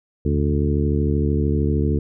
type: harmonic tone with a mistuned harmonic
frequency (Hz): 73.1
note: D2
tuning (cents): -7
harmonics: 1 / 2 / 3 / 4 / 5 / 6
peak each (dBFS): -20 / -23 / -25 / -26 / -27 / -28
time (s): 0.25-1.99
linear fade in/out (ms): 5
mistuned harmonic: 1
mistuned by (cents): +130
effects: none